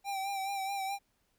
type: tone with vibrato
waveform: square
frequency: 784 Hz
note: G5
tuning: in tune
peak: -34 dBFS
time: 0.04-0.99 s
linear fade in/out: 50 ms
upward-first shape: sine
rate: 4.7 Hz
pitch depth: 40 cents each way
effects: pink hiss -75 dBFS RMS until 1.38 s